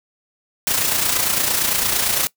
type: noise with amplitude modulation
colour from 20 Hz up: white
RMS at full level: -17 dBFS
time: 0.67-2.27 s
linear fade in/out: 0 ms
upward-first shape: sine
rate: 28.8 Hz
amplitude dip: 50%
effects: noise-tail reverb RT60 0.1 s tail -21 dB re dry